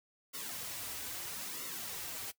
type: noise with flanger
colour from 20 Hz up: white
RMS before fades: -42 dBFS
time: 0.33-2.32 s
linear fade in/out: 20 ms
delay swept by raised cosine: 1.2 to 5.8 ms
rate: 0.77 Hz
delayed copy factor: -0.7
effects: noise-tail reverb RT60 0.1 s tail -19 dB re dry